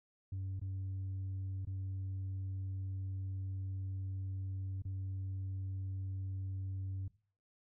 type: tone with dropouts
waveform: sine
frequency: 95.6 Hz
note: G2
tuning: 43 cents flat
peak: -35 dBFS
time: 0.32-7.08 s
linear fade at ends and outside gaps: 5 ms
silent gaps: 0.596-0.615 / 1.651-1.671 / 4.821-4.851 s
effects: noise-tail reverb RT60 0.4 s tail -20 dB re dry + tanh soft clip ceiling -36 dBFS